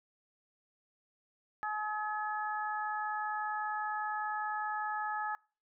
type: harmonic tone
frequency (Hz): 425.1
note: G#4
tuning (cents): +40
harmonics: 2 / 3 / 4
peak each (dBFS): -36 / -38 / -39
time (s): 1.63-5.35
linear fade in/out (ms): 0
effects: noise-tail reverb RT60 0.4 s tail -26 dB re dry